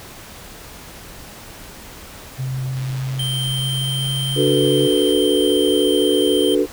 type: tone with pitch glide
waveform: sine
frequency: 130.81 to 139.39 Hz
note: C3 to C#3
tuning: 0 to +10 cents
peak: -21 dBFS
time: 2.38-4.88 s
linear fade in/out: 20 ms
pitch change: +110 cents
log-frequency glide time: 2.84-4.75 s
type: click train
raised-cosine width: 0.2 ms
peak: -22 dBFS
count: 267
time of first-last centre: 2.77-5.124 s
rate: 113 Hz
type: tone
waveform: square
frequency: 3136 Hz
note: G7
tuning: in tune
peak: -23 dBFS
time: 3.19-6.55 s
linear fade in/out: 5 ms
type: chord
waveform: sine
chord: B minor seventh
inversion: first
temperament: equal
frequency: 293.7 / 370 / 440 / 493.9 Hz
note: D4 / F#4 / A4 / B4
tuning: 0 / 0 / 0 / 0 cents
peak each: -19 / -19 / -19 / -21 dBFS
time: 4.35-6.67 s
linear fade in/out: 50 ms
effects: pink hiss -38 dBFS RMS until 6.72 s